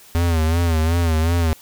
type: tone with vibrato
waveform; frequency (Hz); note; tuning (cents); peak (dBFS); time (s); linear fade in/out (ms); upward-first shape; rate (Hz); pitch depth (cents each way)
square; 82.41; E2; 0; -16; 0.15-1.53; 0; sine; 2.7; 82
effects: white hiss -46 dBFS RMS until 1.61 s